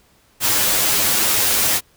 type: noise with comb filter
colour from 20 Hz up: white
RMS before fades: -17 dBFS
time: 0.4-1.81 s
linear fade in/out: 50 ms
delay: 9.6 ms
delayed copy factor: +0.75
effects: pink hiss -56 dBFS RMS until 1.96 s